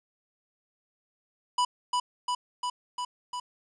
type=tone with echo; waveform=square; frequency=987.8 Hz; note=B5; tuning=in tune; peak=-23 dBFS; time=1.58-1.65 s; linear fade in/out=5 ms; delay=350 ms; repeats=5; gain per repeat=-2 dB; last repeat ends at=3.4 s; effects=resampled to 22050 Hz + 9-bit